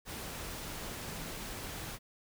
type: tone in noise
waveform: sine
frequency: 160.2 Hz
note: E3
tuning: 49 cents flat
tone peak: -48 dBFS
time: 1.06-1.29 s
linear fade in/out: 50 ms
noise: pink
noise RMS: -42 dBFS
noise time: 0.05-1.99 s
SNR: -9 dB
effects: none